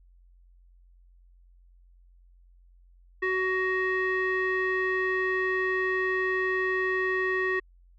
square tone with low-pass filter, 374 Hz, F#4, 19 cents sharp, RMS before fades -27 dBFS, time 3.22-7.6 s, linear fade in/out 10 ms, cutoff 2000 Hz, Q 7.1, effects added 44 Hz sine -54 dBFS peak until 7.98 s

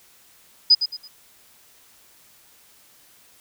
sine tone with echo, 4978 Hz, D#8, in tune, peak -9 dBFS, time 0.7-0.75 s, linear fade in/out 10 ms, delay 110 ms, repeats 3, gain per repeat -10 dB, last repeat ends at 1.08 s, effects white hiss -54 dBFS RMS until 3.4 s

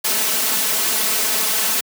white noise with comb filter, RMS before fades -19 dBFS, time 0.04-1.81 s, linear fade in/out 10 ms, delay 4.6 ms, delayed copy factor +0.75, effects high-pass 200 Hz 12 dB/octave

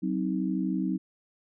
sine chord, C diminished, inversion second, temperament just, 188.37 / 261.6 / 314 Hz, Gb3 / C4 / Eb4, +31 / 0 / +16 cents, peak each -29 / -31 / -31 dBFS, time 0.02-0.98 s, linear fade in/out 20 ms, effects none

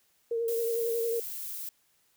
sine tone with vibrato, 461.9 Hz, A#4, 16 cents flat, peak -27 dBFS, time 0.31-1.2 s, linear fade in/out 5 ms, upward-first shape triangle, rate 11 Hz, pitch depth 34 cents each way
violet noise, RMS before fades -38 dBFS, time 0.48-1.69 s, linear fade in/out 2 ms
effects white hiss -69 dBFS RMS until 2.16 s

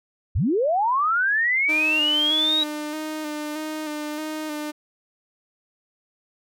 sine linear sweep, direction up, 55.1 to 3873 Hz, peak -18 dBFS, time 0.35-2.64 s, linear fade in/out 10 ms
sawtooth tone with vibrato, 305.1 Hz, D#4, 34 cents flat, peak -24 dBFS, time 1.68-4.72 s, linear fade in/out 20 ms, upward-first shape square, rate 1.6 Hz, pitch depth 27 cents each way
effects none

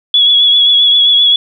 sine tone with vibrato, 3377 Hz, G#7, 28 cents sharp, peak -5 dBFS, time 0.14-1.36 s, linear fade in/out 2 ms, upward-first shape triangle, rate 7.6 Hz, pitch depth 37 cents each way, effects none

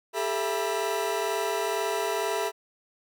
40% pulse tone cluster, 398.3 / 440.4 / 667 / 975 Hz, G4 / A4 / E5 / B5, +28 / +2 / +20 / -23 cents, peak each -31 dBFS, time 0.13-2.52 s, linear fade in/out 50 ms, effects none

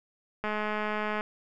click train, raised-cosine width 0.5 ms, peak -17 dBFS, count 164, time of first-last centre 0.44-1.209 s, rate 212 Hz, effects none

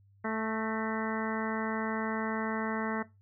harmonic tone with a mistuned harmonic, 220 Hz, A3, in tune, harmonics 1 / 2 / 3 / 4 / 5 / 6 / 7 / 8 / 9, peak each -34 / -37 / -39 / -40 / -41 / -42 / -42 / -43 / -44 dBFS, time 0.24-3.03 s, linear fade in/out 10 ms, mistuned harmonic 8, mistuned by +45 cents, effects noise-tail reverb RT60 0.2 s tail -17 dB re dry + added 99 Hz sine -59 dBFS peak until 3.21 s

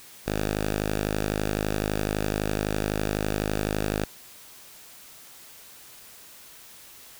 5% pulse tone, 51.91 Hz, G#1, in tune, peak -14 dBFS, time 0.26-4.05 s, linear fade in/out 10 ms, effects white hiss -48 dBFS RMS until 7.19 s

